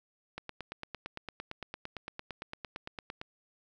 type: click train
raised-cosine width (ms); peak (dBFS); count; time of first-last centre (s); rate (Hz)
0.3; -23; 26; 0.38-3.214; 8.82
effects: none